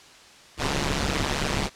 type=noise with amplitude modulation; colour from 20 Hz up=pink; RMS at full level=-21 dBFS; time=0.57-1.7 s; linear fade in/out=50 ms; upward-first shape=sine; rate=142 Hz; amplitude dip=100%; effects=white hiss -49 dBFS RMS until 1.75 s + low-pass 6000 Hz 12 dB/octave